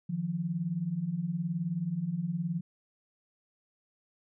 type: beating tone pair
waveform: sine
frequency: 155.56 / 174.56 Hz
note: D#3 / F3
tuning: 0 / -1 cents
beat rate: 19 Hz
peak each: -35 / -31 dBFS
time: 0.09-2.61 s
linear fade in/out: 10 ms
effects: none